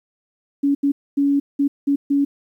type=tone bursts at uneven times; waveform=sine; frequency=281.8 Hz; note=C#4; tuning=29 cents sharp; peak=-14 dBFS; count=6; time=0.63-0.75 / 0.83-0.92 / 1.17-1.4 / 1.59-1.68 / 1.87-1.96 / 2.1-2.25 s; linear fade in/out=10 ms; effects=9-bit